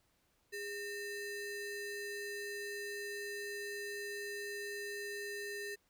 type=ring-modulated tone; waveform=square; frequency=1115 Hz; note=C#6; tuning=10 cents sharp; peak=-38 dBFS; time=0.52-5.76 s; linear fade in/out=20 ms; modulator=707 Hz; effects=pink hiss -75 dBFS RMS until 5.89 s